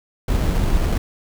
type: noise with sample-and-hold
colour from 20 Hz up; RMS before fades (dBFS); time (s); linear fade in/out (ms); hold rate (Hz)
brown; -18; 0.28-0.98; 5; 3675
effects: none